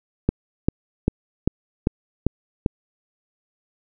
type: click train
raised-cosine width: 3 ms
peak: -4 dBFS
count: 7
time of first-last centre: 0.29-2.662 s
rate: 2.53 Hz
effects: none